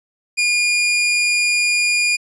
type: tone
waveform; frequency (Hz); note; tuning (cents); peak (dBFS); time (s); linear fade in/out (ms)
sawtooth; 2427; D#7; -44; -11; 0.37-2.17; 20
effects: resampled to 22050 Hz